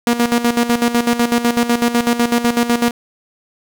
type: tone with tremolo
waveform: sawtooth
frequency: 237.7 Hz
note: A#3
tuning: 34 cents sharp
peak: -7 dBFS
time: 0.07-2.91 s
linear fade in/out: 2 ms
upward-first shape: square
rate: 8 Hz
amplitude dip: 70%
effects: none